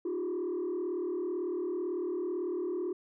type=tone with frequency modulation; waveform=sine; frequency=357.4 Hz; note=F4; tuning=40 cents sharp; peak=-29 dBFS; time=0.05-2.93 s; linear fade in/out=5 ms; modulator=38 Hz; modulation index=0.97; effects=tanh soft clip ceiling -29 dBFS